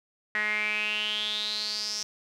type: tone with band-pass filter sweep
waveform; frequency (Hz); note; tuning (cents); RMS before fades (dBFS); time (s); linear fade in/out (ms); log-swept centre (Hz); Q
sawtooth; 211.5; G#3; +32; -30; 0.35-2.03; 0; 1900 to 5600; 8.6
effects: none